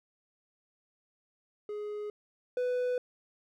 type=tone pair in turn; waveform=triangle; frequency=418 / 497.1 Hz; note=G#4 / B4; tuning=+11 / +11 cents; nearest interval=minor third; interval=300 cents; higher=second; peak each=-33 / -26 dBFS; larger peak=second; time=1.69-2.1 / 2.57-2.98 s; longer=neither; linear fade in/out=2 ms; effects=none